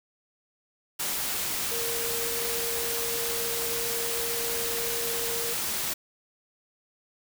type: tone in noise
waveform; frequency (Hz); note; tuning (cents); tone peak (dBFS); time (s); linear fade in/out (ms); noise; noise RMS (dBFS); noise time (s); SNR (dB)
sine; 466.2; A#4; 0; -34; 1.71-5.54; 10; white; -30; 0.99-5.94; -7
effects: none